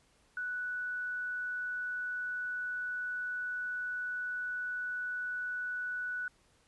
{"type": "tone", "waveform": "sine", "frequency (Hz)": 1480, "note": "F#6", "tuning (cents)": 0, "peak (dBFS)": -34, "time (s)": [0.37, 6.28], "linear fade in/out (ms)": 2, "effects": ["pink hiss -68 dBFS RMS until 6.67 s", "resampled to 24000 Hz"]}